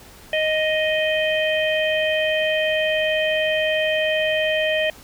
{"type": "harmonic tone", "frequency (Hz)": 623, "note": "D#5", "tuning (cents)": 2, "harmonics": [1, 3, 4, 5], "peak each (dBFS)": [-20, -25, -26, -27], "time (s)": [0.33, 4.9], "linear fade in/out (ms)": 2, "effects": ["pink hiss -45 dBFS RMS until 5.03 s"]}